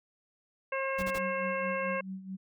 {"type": "harmonic tone", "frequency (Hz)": 537, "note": "C5", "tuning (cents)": 45, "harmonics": [1, 2, 3, 4, 5], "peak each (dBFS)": [-33, -36, -38, -39, -40], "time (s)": [0.72, 2.01], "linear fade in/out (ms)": 5}
{"type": "noise bursts", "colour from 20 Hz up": "pink", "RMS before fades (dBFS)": -40, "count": 3, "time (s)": [0.98, 1.188], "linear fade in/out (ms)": 10, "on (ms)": 48, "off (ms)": 32}
{"type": "tone with tremolo", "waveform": "sine", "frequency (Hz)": 190, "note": "F#3", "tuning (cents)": 46, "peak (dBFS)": -35, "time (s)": [0.98, 2.37], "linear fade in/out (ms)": 20, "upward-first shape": "sine", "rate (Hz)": 4.6, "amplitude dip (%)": 70}
{"effects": []}